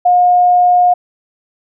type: tone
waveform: sine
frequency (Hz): 716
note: F5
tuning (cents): +43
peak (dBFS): -6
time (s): 0.05-0.94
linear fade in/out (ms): 10
effects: none

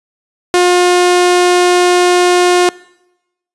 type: tone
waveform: sawtooth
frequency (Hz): 356.9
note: F4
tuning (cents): +38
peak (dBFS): -3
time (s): 0.54-2.69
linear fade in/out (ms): 0
effects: noise-tail reverb RT60 0.9 s tail -23 dB re dry + resampled to 24000 Hz

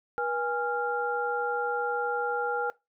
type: tone cluster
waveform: sine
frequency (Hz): 482.3 / 821 / 1390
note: B4 / G#5 / F6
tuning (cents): -41 / -20 / -9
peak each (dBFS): -31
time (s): 0.18-2.7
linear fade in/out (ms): 0
effects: noise-tail reverb RT60 0.2 s tail -20 dB re dry

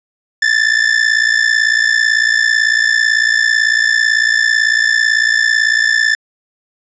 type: ring-modulated tone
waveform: 45% pulse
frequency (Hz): 1761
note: A6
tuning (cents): +1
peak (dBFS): -7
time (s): 0.42-6.15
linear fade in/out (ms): 2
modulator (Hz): 29
effects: resampled to 16000 Hz

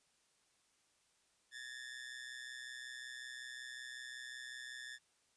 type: ring-modulated tone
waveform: sawtooth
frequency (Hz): 1760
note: A6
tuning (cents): 0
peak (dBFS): -40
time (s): 1.51-4.99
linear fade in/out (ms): 50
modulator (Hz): 62.7
effects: white hiss -75 dBFS RMS until 5.36 s + resampled to 22050 Hz

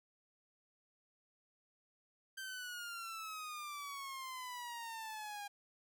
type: exponential sweep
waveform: sawtooth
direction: down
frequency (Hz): 1568 to 807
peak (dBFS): -40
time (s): 2.37-5.48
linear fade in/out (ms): 10
effects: none

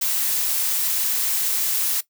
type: noise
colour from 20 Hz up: blue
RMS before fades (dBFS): -22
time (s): 0.01-2.01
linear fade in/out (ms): 10
effects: noise-tail reverb RT60 0.1 s tail -17 dB re dry

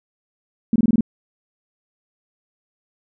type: tone bursts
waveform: sine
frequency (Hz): 225.4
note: A3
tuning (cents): +42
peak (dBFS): -13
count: 6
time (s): 0.73-1.008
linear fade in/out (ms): 2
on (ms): 28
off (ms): 22
effects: none

